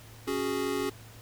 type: chord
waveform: square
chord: C# suspended fourth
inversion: none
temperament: equal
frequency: 277.2 / 370 / 415.3 Hz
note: C#4 / F#4 / G#4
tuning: 0 / 0 / 0 cents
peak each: -34 / -34 / -33 dBFS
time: 0.27-0.9 s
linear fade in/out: 10 ms
effects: added 111 Hz sine -49 dBFS peak until 1.21 s + pink hiss -52 dBFS RMS until 1.21 s